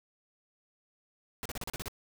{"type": "noise bursts", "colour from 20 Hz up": "pink", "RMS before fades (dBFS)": -38, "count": 8, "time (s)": [1.43, 1.882], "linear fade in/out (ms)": 0, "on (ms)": 25, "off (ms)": 36, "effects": []}